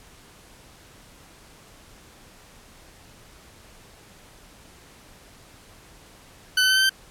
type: tone with pitch steps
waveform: 20% pulse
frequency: 1506 / 1518.2 / 1530.6 / 1543 / 1555.5 Hz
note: F#6 / F#6 / G6 / G6 / G6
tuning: +30 / +44 / -42 / -28 / -14 cents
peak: -12 dBFS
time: 6.57-6.895 s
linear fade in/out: 5 ms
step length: 65 ms
effects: pink hiss -50 dBFS RMS until 7.1 s + low-pass 12000 Hz 12 dB/octave